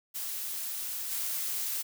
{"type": "noise with level steps", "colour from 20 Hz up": "blue", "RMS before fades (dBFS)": [-36, -33], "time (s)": [0.14, 1.83], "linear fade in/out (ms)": 20, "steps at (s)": 1.11, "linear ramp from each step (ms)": 10, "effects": []}